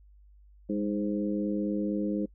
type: harmonic tone with a mistuned harmonic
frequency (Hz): 104.1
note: G#2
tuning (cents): +5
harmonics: 2 / 3 / 4 / 5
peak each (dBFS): -30 / -31 / -38 / -37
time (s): 0.69-2.26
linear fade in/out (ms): 10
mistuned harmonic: 2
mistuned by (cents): -40
effects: noise-tail reverb RT60 0.1 s tail -26 dB re dry + added 50 Hz sine -53 dBFS peak until 2.34 s